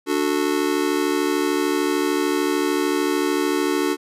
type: chord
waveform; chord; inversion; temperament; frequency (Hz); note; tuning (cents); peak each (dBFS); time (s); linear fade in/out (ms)
square; D major; none; just; 293.7 / 367.1 / 440.5; D4 / F#4 / A4; 0 / -14 / +2; -23 / -23 / -27; 0.06-3.97; 50
effects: resampled to 32000 Hz